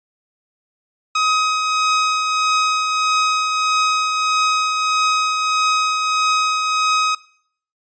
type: tone with tremolo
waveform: sawtooth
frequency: 1263 Hz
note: D#6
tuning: 26 cents sharp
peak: -10 dBFS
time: 1.15-7.15 s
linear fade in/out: 5 ms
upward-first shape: triangle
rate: 1.6 Hz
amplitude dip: 40%
effects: noise-tail reverb RT60 0.6 s tail -20 dB re dry + resampled to 16000 Hz